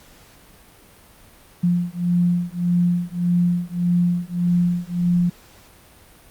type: beating tone pair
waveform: sine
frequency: 174.61 / 176.31 Hz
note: F3 / F3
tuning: 0 / +17 cents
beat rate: 1.7 Hz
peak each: -20 dBFS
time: 1.63-5.3 s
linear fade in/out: 10 ms
effects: pink hiss -49 dBFS RMS until 6.3 s + Opus 48 kbps